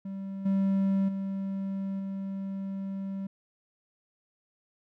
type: tone with level steps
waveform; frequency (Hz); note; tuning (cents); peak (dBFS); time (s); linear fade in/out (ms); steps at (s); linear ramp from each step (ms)
triangle; 194.4; G3; -14; -32 / -21 / -28 / -30; 0.05-3.27; 5; 0.45 / 1.08 / 1.99; 10
effects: none